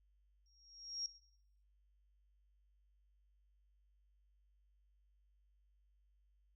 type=tone with exponential growth; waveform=sine; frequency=5588 Hz; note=F8; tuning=in tune; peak=-36 dBFS; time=0.46-1.06 s; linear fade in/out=1 ms; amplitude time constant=130 ms; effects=noise-tail reverb RT60 0.7 s tail -17 dB re dry + added 50 Hz sine -70 dBFS peak until 6.55 s